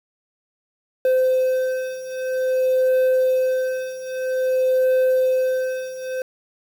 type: beating tone pair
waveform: triangle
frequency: 515 / 515.51 Hz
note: C5 / C5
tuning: -28 / -26 cents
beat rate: 0.51 Hz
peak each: -20 / -17 dBFS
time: 1.05-6.22 s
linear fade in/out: 2 ms
effects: 7-bit